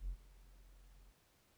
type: tone with ADSR envelope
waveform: triangle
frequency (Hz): 44.37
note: F1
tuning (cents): +28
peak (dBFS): -33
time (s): 0-1.12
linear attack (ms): 85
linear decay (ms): 77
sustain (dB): -24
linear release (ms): 23
effects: tanh soft clip ceiling -35 dBFS + pink hiss -72 dBFS RMS until 1.57 s